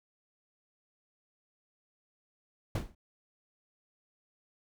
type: noise with exponential decay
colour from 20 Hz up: brown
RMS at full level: -25 dBFS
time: 2.75-2.95 s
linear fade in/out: 5 ms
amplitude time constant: 42 ms
effects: none